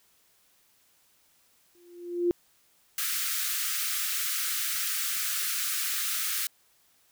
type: tone with exponential growth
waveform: sine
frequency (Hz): 349.2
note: F4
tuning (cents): 0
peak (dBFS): -19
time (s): 1.75-2.31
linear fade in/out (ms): 0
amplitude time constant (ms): 120
type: high-pass noise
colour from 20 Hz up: white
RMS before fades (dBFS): -30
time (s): 2.98-6.47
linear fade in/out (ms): 2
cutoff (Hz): 1200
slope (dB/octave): 96
effects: white hiss -65 dBFS RMS until 7.11 s